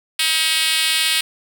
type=tone with high-pass filter; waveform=5% pulse; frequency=318.3 Hz; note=D#4; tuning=39 cents sharp; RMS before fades=-18 dBFS; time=0.19-1.21 s; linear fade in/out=5 ms; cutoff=2900 Hz; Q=1; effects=none